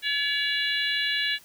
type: harmonic tone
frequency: 569 Hz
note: C#5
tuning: 45 cents sharp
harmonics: 3 / 4 / 5 / 6 / 7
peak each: -28 / -32 / -30 / -31 / -31 dBFS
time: 0.02-1.39 s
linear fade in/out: 50 ms
effects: white hiss -54 dBFS RMS until 1.44 s